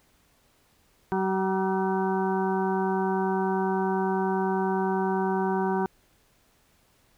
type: harmonic tone with a mistuned harmonic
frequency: 190 Hz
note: F#3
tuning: 46 cents sharp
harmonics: 1 / 2 / 4 / 5 / 6 / 7 / 8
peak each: -28 / -27 / -31 / -31 / -40 / -46 / -38 dBFS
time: 1.12-5.86 s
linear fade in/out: 0 ms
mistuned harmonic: 6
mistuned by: +56 cents
effects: pink hiss -64 dBFS RMS until 7.17 s